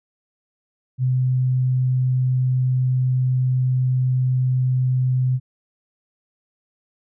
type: tone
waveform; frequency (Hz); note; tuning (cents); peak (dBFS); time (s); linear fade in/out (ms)
sine; 128; C3; -38; -16; 0.98-5.4; 50
effects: none